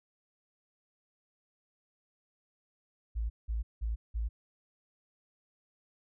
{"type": "tone bursts", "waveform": "sine", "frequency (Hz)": 55.6, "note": "A1", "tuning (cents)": 19, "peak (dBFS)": -30, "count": 4, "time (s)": [3.15, 4.29], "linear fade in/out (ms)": 20, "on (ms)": 150, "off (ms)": 180, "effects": []}